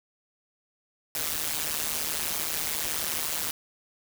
white noise with amplitude modulation, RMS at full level -26 dBFS, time 1.15-3.51 s, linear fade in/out 2 ms, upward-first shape sine, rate 154 Hz, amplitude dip 100%, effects none

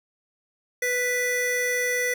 square tone pair together, 493.9 / 1975.6 Hz, B4 / B6, 0 / 0 cents, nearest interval 2 octaves, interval 2400 cents, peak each -28 / -25 dBFS, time 0.82-2.14 s, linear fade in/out 5 ms, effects none

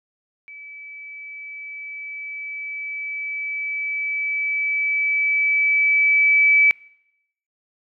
sine tone with level ramp, 2300 Hz, D7, 37 cents flat, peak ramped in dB -37 to -11 dBFS, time 0.48-6.71 s, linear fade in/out 0 ms, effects noise-tail reverb RT60 0.8 s tail -25 dB re dry

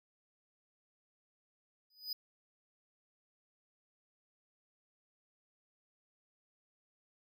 square tone with exponential growth, 4978 Hz, D#8, in tune, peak -34 dBFS, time 1.9-2.13 s, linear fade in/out 5 ms, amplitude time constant 48 ms, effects none

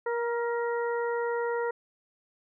harmonic tone with a mistuned harmonic, 472.3 Hz, A#4, 23 cents sharp, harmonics 1 / 2 / 3 / 4, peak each -28 / -34 / -38 / -40 dBFS, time 0.06-1.71 s, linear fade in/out 5 ms, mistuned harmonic 3, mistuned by -28 cents, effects none

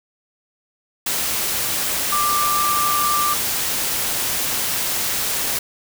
sine tone in noise, 1182 Hz, D6, 11 cents sharp, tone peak -18 dBFS, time 2.12-3.34 s, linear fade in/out 5 ms, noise white, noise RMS -22 dBFS, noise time 1.06-5.59 s, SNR +1 dB, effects none

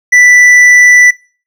sine tone with hard clipping, 1975.5 Hz, B6, in tune, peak -3 dBFS, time 0.12-1.11 s, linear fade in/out 10 ms, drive 6 dB, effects noise-tail reverb RT60 0.4 s tail -23 dB re dry

